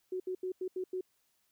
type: tone bursts at uneven times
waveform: sine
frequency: 370 Hz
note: F#4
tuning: in tune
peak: -33 dBFS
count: 6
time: 0.12-0.2 / 0.27-0.35 / 0.43-0.52 / 0.61-0.68 / 0.76-0.84 / 0.93-1.01 s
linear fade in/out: 5 ms
effects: white hiss -75 dBFS RMS until 1.51 s